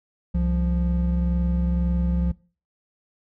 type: tone pair together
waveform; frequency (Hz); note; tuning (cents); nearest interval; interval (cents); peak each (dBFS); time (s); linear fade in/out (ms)
triangle; 65.5 / 174.56; C2 / F3; +2 / -1; octave + perfect fourth; 1697; -20 / -21; 0.34-2.32; 10
effects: noise-tail reverb RT60 0.4 s tail -22 dB re dry